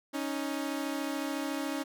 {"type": "tone pair together", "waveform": "sawtooth", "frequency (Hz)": [277.2, 311.1], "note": ["C#4", "D#4"], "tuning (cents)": [0, 0], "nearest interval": "major second", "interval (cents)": 200, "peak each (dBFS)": [-30, -32], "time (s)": [0.13, 1.84], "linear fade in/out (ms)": 20, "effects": []}